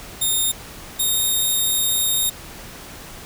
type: tone pair in turn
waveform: 10% pulse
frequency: 3670 / 3704 Hz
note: A#7 / A#7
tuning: -28 / -12 cents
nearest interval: unison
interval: 16 cents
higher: second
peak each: -10 dBFS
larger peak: neither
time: 0.21-0.52 / 0.99-2.3 s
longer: second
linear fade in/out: 10 ms
effects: pink hiss -38 dBFS RMS until 3.25 s